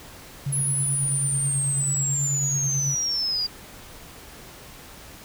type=tone with tremolo; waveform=sine; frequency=138.59 Hz; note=C#3; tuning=in tune; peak=-22 dBFS; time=0.46-2.95 s; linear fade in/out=5 ms; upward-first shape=sine; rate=9.2 Hz; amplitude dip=55%
type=linear sweep; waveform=sine; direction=down; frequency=10620 to 4786 Hz; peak=-22 dBFS; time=0.52-3.47 s; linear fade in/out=10 ms
effects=tanh soft clip ceiling -15 dBFS + pink hiss -44 dBFS RMS until 5.24 s